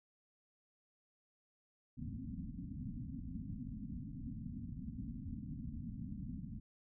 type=low-pass noise; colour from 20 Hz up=white; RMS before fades=-45 dBFS; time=1.97-6.6 s; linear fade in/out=10 ms; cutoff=270 Hz; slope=96 dB/octave; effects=none